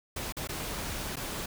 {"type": "noise with dropouts", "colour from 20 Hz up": "pink", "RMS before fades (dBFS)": -36, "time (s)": [0.16, 1.46], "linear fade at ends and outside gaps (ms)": 5, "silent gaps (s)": [[0.324, 0.367], [0.474, 0.489], [1.158, 1.167]], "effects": []}